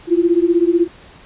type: beating tone pair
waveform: sine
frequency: 335.4 / 351.4 Hz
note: E4 / F4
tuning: +30 / +11 cents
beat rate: 16 Hz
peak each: -14 dBFS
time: 0.07-0.88 s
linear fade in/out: 50 ms
effects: pink hiss -43 dBFS RMS until 1.25 s + resampled to 8000 Hz